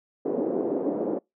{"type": "band-pass noise", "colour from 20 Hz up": "white", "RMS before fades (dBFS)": -27, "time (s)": [0.25, 1.19], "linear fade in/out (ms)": 10, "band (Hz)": [250, 500], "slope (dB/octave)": 24, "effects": ["noise-tail reverb RT60 0.2 s tail -26 dB re dry"]}